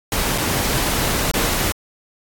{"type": "noise with dropouts", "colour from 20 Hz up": "pink", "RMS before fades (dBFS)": -20, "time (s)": [0.12, 1.72], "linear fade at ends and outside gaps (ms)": 1, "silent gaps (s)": [[0.378, 0.382], [1.314, 1.339]], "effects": ["AAC 64 kbps"]}